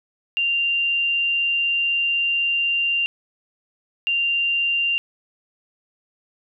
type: tone bursts at uneven times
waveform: sine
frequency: 2782 Hz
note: F7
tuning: 7 cents flat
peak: -18 dBFS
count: 2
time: 0.37-3.06 / 4.07-4.98 s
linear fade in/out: 0 ms
effects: none